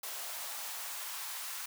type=noise with high-pass filter sweep; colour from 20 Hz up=white; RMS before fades=-41 dBFS; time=0.03-1.66 s; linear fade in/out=5 ms; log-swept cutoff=640 to 1100 Hz; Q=1.5; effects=none